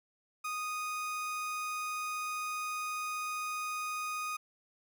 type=tone; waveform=30% pulse; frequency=1241 Hz; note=D#6; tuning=5 cents flat; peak=-32 dBFS; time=0.44-4.37 s; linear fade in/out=10 ms; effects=none